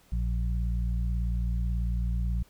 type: harmonic tone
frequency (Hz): 58.27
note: A#1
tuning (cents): 0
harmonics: 1 / 2 / 3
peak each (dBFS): -26 / -35 / -37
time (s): 0.12-2.43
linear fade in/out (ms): 5
effects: pink hiss -61 dBFS RMS until 2.49 s